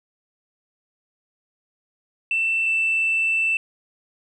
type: tone pair in turn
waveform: sine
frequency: 2673 / 2661 Hz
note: E7 / E7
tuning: +23 / +16 cents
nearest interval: unison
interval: 7 cents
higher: first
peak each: -18 / -17 dBFS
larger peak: second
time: 2.31-2.66 / 2.66-3.57 s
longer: second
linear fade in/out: 2 ms
effects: tanh soft clip ceiling -14 dBFS